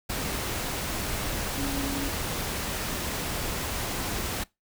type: tone in noise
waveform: sine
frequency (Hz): 277.2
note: C#4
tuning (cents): 0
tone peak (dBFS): -31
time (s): 1.57-2.09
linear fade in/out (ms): 10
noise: pink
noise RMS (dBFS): -31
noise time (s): 0.09-4.44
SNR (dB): -3
effects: noise-tail reverb RT60 0.2 s tail -22 dB re dry